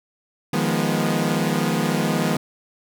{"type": "chord", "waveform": "sawtooth", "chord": "F half-diminished seventh", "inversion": "third", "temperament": "equal with one note detuned", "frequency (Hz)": [155.56, 174.61, 207.7, 243.7], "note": ["Eb3", "F3", "Ab3", "Cb4"], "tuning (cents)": [0, 0, 0, -23], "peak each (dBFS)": -21, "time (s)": [0.53, 2.37], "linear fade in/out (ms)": 5, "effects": []}